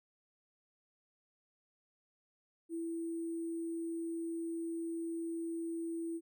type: tone with sample-and-hold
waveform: sine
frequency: 332.4 Hz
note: E4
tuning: 15 cents sharp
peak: -36 dBFS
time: 2.69-6.21 s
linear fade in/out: 50 ms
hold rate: 8820 Hz
effects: none